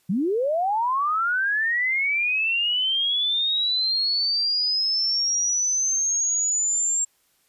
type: linear sweep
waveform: sine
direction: up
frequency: 164.81 to 7470 Hz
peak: -20 dBFS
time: 0.09-7.05 s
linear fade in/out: 10 ms
effects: white hiss -65 dBFS RMS until 7.48 s + resampled to 32000 Hz